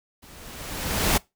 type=noise with level ramp; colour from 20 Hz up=pink; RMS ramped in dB=-49 to -19 dBFS; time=0.22-1.18 s; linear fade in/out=10 ms; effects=noise-tail reverb RT60 0.2 s tail -22 dB re dry